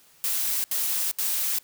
blue noise bursts, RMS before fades -26 dBFS, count 3, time 0.24-1.586 s, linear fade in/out 0 ms, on 400 ms, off 73 ms, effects white hiss -57 dBFS RMS until 1.63 s

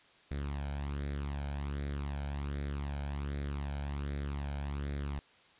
sawtooth tone with flanger, 71 Hz, C#2, 42 cents sharp, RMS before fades -37 dBFS, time 0.31-5.19 s, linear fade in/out 0 ms, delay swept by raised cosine 0.51 to 1.31 ms, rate 1.3 Hz, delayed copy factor +0.6, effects white hiss -62 dBFS RMS until 5.59 s + resampled to 8000 Hz

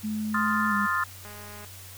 sine tone with pitch glide, 214.6 to 203.8 Hz, A3 to G#3, -43 to -32 cents, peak -27 dBFS, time 0.03-0.87 s, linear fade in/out 20 ms, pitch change -89 cents, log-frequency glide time 0.69-0.74 s
sine chord, F dominant seventh, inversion second, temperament equal, 1046.5 / 1244.5 / 1396.9 / 1760 Hz, C6 / Eb6 / F6 / A6, 0 / 0 / 0 / 0 cents, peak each -29 dBFS, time 0.34-1.04 s, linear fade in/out 5 ms
click train, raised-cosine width 0.5 ms, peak -31 dBFS, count 83, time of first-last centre 1.25-1.646 s, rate 207 Hz
effects added 94 Hz sine -46 dBFS peak until 1.97 s + white hiss -46 dBFS RMS until 1.97 s

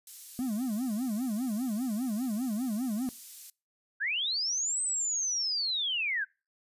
pink high-pass noise, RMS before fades -47 dBFS, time 0.07-3.5 s, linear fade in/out 2 ms, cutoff 7200 Hz, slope 12 dB/octave
triangle tone with vibrato, 233.1 Hz, A#3, in tune, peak -27 dBFS, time 0.39-3.09 s, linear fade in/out 0 ms, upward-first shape sine, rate 5 Hz, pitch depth 230 cents each way
sine linear two-way sweep, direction up then down, 1499 to 8250 to 1499 Hz, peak -28 dBFS, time 4-6.25 s, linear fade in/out 20 ms, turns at 4.82 s
effects noise-tail reverb RT60 0.3 s tail -25 dB re dry + resampled to 32000 Hz

